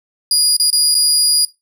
25% pulse tone with dropouts, 4874 Hz, D#8, 37 cents flat, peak -6 dBFS, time 0.31-1.45 s, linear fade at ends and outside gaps 2 ms, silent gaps 0.567-0.598 / 0.703-0.728 / 0.945-0.95 s, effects noise-tail reverb RT60 0.2 s tail -18 dB re dry

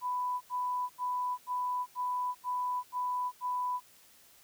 sine tone bursts, 994 Hz, B5, 11 cents sharp, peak -30 dBFS, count 8, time 0.01-3.805 s, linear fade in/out 50 ms, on 400 ms, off 85 ms, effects white hiss -60 dBFS RMS until 4.43 s

